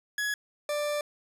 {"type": "tone pair in turn", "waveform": "40% pulse", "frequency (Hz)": [1681, 590.2], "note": ["G#6", "D5"], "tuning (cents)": [20, 8], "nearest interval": "octave + tritone", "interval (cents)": 1812, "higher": "first", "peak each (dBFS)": [-27, -27], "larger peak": "neither", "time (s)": [[0.18, 0.34], [0.69, 1.01]], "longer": "second", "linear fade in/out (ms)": 2, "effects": ["resampled to 32000 Hz", "11-bit"]}